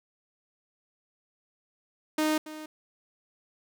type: tone with echo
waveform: sawtooth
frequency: 308.9 Hz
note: D#4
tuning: 12 cents flat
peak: -20 dBFS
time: 2.18-2.38 s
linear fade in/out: 5 ms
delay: 280 ms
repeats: 1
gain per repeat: -15 dB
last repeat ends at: 2.66 s
effects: none